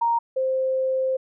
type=tone pair in turn; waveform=sine; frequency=933 / 523.6 Hz; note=A#5 / C5; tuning=+1 / +1 cents; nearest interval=minor seventh; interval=1000 cents; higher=first; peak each=-18 / -20 dBFS; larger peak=first; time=0.01-0.19 / 0.36-1.17 s; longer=second; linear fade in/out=10 ms; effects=none